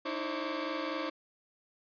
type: tone cluster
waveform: sawtooth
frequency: 302.2 / 326.3 / 534 / 1146 Hz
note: D4 / E4 / C5 / D6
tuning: +50 / -18 / +35 / -43 cents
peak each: -35 / -35 / -34 / -37 dBFS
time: 0.05-1.1 s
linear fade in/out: 10 ms
effects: resampled to 11025 Hz